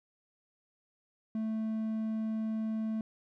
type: tone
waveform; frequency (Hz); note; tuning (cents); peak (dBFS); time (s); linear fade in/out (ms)
triangle; 220; A3; 0; -29; 1.35-3.01; 2
effects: none